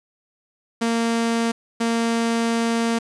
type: tone pair in turn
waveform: sawtooth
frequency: 230.6 / 230.6 Hz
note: A#3 / A#3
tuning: -19 / -19 cents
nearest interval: unison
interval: 0 cents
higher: neither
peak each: -15 dBFS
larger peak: neither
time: 0.81-1.52 / 1.8-2.99 s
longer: second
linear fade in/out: 10 ms
effects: resampled to 22050 Hz + 7-bit